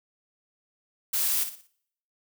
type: noise with echo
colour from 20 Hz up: blue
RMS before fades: -26 dBFS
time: 1.13-1.44 s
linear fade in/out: 10 ms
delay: 59 ms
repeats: 4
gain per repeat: -9 dB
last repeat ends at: 1.676 s
effects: noise-tail reverb RT60 0.7 s tail -25 dB re dry